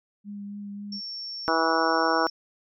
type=tone with vibrato; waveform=sine; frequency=203.1 Hz; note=G#3; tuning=38 cents flat; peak=-34 dBFS; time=0.24-1.01 s; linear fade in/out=50 ms; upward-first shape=triangle; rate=3.7 Hz; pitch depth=17 cents each way
type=tone; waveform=sine; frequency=5460 Hz; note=F8; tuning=40 cents flat; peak=-33 dBFS; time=0.92-2.3 s; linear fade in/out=5 ms
type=harmonic tone; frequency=162.9 Hz; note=E3; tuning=20 cents flat; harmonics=2 / 3 / 4 / 5 / 6 / 7 / 8 / 9; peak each=-29 / -29 / -29 / -29 / -29 / -29 / -29 / -29 dBFS; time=1.48-2.27 s; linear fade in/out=0 ms
effects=none